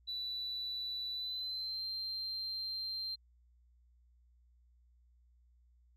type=tone with pitch glide; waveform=sine; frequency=3964 to 4154 Hz; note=B7 to C8; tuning=+6 to -13 cents; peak=-36 dBFS; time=0.07-3.16 s; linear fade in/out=20 ms; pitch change=+81 cents; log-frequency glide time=1.12-1.85 s; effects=tanh soft clip ceiling -33 dBFS + added 60 Hz sine -64 dBFS peak until 5.96 s